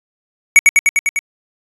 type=tone with echo; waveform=square; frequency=2247 Hz; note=C#7; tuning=23 cents sharp; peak=-3 dBFS; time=0.56-0.59 s; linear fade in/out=0 ms; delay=100 ms; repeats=6; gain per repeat=-2 dB; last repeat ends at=1.19 s; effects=resampled to 32000 Hz